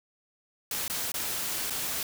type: noise with dropouts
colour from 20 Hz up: white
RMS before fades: -32 dBFS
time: 0.71-2.03 s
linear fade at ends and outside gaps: 2 ms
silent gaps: 0.88-0.898 / 1.119-1.141 / 1.699-1.705 s
effects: none